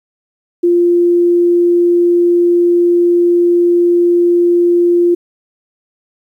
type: tone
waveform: sine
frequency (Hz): 348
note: F4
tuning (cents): -6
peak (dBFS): -7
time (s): 0.63-5.15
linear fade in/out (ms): 10
effects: 8-bit